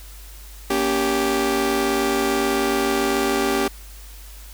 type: chord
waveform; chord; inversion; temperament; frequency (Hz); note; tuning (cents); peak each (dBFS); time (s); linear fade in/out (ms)
sawtooth; G diminished; first; just; 235.2 / 282.2 / 392; Bb3 / Db4 / G4; +16 / +31 / 0; -23 / -20 / -17; 0.7-3.68; 5
effects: added 50 Hz sine -38 dBFS peak until 4.53 s + white hiss -45 dBFS RMS until 4.53 s